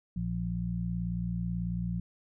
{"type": "harmonic tone", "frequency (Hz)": 58.27, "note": "A#1", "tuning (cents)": 0, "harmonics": [1, 2, 3], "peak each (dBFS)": [-37, -36, -32], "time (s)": [0.16, 2], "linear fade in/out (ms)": 5, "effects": []}